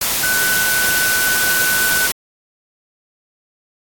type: tone in noise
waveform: sine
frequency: 1500 Hz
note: F#6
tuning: 23 cents sharp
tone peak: -16 dBFS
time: 0.23-2.07 s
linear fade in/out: 5 ms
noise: white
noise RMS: -18 dBFS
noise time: 0.01-2.12 s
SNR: -1 dB
effects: AAC 64 kbps